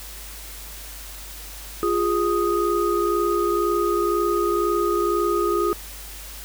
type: tone cluster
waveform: sine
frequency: 348.9 / 410.9 / 1245 Hz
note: F4 / G#4 / D#6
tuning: -2 / -18 / +1 cents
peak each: -22 / -23 / -24 dBFS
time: 1.83-5.73 s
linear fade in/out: 0 ms
effects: added 50 Hz sine -39 dBFS peak until 6.44 s + white hiss -39 dBFS RMS until 6.44 s